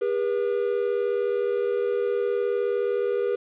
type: tone pair together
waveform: triangle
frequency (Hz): 403.2 / 482.6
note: G4 / B4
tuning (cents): +49 / -40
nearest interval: minor third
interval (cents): 311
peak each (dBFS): -23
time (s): 0.01-3.36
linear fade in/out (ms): 10
effects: resampled to 8000 Hz + 9-bit